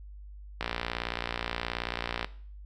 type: click train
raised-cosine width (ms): 0.3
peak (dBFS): -14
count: 97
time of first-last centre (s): 0.61-2.245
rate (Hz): 58.7
effects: noise-tail reverb RT60 0.5 s tail -18 dB re dry + added 50 Hz sine -43 dBFS peak until 2.65 s